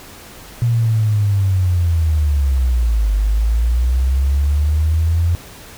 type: linear two-way sweep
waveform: sine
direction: down then up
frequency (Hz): 120 to 49.62 to 86.3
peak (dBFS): -12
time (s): 0.62-5.35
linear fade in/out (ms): 0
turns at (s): 3.14
effects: pink hiss -38 dBFS RMS until 5.77 s